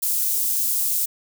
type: high-pass noise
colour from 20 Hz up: white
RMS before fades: -22 dBFS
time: 0.02-1.06 s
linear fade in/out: 10 ms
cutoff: 8700 Hz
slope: 12 dB/octave
effects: none

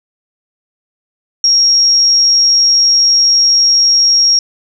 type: tone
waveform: sine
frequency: 5588 Hz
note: F8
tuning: in tune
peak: -6 dBFS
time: 1.44-4.39 s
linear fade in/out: 2 ms
effects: none

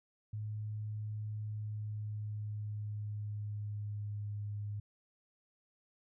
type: tone with pitch glide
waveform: sine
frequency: 106.6 to 103.51 Hz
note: G#2 to G#2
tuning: +46 to -5 cents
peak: -37 dBFS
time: 0.33-4.8 s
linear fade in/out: 5 ms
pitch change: -51 cents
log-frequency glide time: 1.39-4.36 s
effects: none

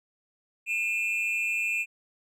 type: tone pair together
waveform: triangle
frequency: 2436 / 2649 Hz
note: D#7 / E7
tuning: -37 / +8 cents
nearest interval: minor second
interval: 145 cents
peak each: -27 dBFS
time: 0.66-1.86 s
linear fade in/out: 50 ms
effects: none

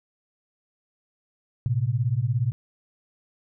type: beating tone pair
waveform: sine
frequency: 112 / 129 Hz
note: A2 / C3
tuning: +31 / -24 cents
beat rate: 17 Hz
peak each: -24 dBFS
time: 1.66-2.52 s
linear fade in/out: 0 ms
effects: none

